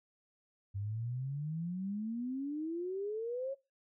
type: exponential sweep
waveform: sine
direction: up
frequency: 97 to 554.4 Hz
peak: -35 dBFS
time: 0.74-3.55 s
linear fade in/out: 20 ms
effects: noise-tail reverb RT60 0.3 s tail -25 dB re dry